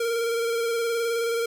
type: tone with vibrato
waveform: square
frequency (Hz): 463.5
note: A#4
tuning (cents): -10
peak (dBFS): -24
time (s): 0-1.46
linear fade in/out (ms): 5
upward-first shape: square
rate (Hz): 19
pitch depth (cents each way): 22
effects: none